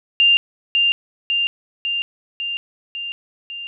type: tone with echo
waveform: sine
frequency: 2794 Hz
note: F7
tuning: in tune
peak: -10 dBFS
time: 0.2-0.37 s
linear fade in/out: 0 ms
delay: 550 ms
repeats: 6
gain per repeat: -3 dB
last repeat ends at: 3.67 s
effects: none